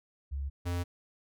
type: tone pair in turn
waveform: sine / square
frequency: 69.3 / 87.72 Hz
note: C#2 / F2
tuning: 0 / +8 cents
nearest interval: major third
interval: 408 cents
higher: second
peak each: -32 / -31 dBFS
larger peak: second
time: 0.31-0.5 / 0.65-0.84 s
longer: neither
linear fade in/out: 20 ms
effects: none